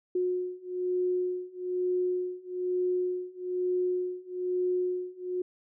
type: beating tone pair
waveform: sine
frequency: 362.2 / 363.3 Hz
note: F#4 / F#4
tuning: -37 / -32 cents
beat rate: 1.1 Hz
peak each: -31 / -30 dBFS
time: 0.15-5.42 s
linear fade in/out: 5 ms
effects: none